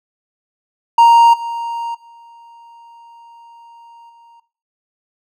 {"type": "tone with level steps", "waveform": "triangle", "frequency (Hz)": 932.3, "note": "A#5", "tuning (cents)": 0, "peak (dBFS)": [-3, -18, -37, -41], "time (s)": [0.98, 4.4], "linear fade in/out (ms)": 5, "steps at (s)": [1.33, 1.94, 4.09], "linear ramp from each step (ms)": 10, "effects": ["noise-tail reverb RT60 0.4 s tail -17 dB re dry"]}